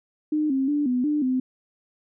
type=tone with pitch steps; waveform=sine; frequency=304.4 / 267.4 / 292.8 / 249.6 / 298.3 / 256.8 Hz; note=D#4 / C4 / D4 / B3 / D4 / C4; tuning=-38 / +38 / -5 / +19 / +27 / -32 cents; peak=-20 dBFS; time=0.32-1.4 s; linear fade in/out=5 ms; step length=180 ms; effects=none